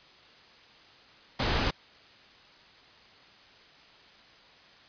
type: noise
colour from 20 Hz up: pink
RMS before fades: -27 dBFS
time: 1.39-1.71 s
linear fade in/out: 10 ms
effects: white hiss -55 dBFS RMS until 4.88 s + resampled to 11025 Hz